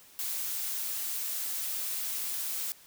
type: noise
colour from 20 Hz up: blue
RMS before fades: -34 dBFS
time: 0.19-2.72 s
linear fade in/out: 0 ms
effects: white hiss -56 dBFS RMS until 2.86 s

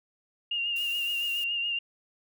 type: tone with vibrato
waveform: sine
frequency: 2808 Hz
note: F7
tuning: 9 cents sharp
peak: -27 dBFS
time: 0.51-1.79 s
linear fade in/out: 5 ms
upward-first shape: sine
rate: 7.1 Hz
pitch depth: 32 cents each way
type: noise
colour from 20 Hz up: blue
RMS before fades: -44 dBFS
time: 0.76-1.44 s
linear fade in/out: 2 ms
effects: none

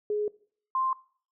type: tone pair in turn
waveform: sine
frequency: 418.8 / 1048 Hz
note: G#4 / C6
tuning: +15 / +2 cents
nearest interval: octave + major third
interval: 1587 cents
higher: second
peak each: -25 / -24 dBFS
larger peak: second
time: 0.1-0.28 / 0.75-0.93 s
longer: neither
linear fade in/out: 2 ms
effects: noise-tail reverb RT60 0.5 s tail -21 dB re dry

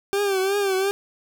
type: tone with vibrato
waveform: 40% pulse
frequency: 392 Hz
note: G4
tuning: in tune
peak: -19 dBFS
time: 0.13-0.91 s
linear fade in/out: 0 ms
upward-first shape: triangle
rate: 2.8 Hz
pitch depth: 87 cents each way
effects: none

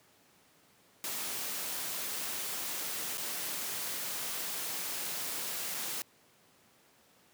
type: noise with dropouts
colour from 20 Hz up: white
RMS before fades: -37 dBFS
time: 1.04-6.02 s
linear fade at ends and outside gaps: 0 ms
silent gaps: 3.173-3.18 / 5.742-5.746 s
effects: pink hiss -64 dBFS RMS until 7.33 s + high-pass 150 Hz 12 dB/octave

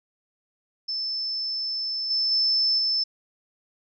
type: tone with level steps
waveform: sine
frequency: 5274 Hz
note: E8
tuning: in tune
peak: -26 / -21 / -19 / -21 dBFS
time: 0.88-3.04 s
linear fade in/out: 10 ms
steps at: 2.1 / 2.31 / 2.78 s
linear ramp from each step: 10 ms
effects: none

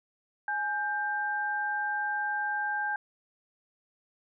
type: tone pair together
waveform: sine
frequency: 836.3 / 1575 Hz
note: G#5 / G6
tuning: +12 / +8 cents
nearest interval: major seventh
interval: 1096 cents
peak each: -32 / -30 dBFS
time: 0.48-2.96 s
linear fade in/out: 2 ms
effects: none

